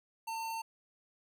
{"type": "tone", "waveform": "square", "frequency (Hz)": 902, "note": "A5", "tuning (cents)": 43, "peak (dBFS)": -37, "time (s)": [0.27, 0.62], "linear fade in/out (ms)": 10, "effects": []}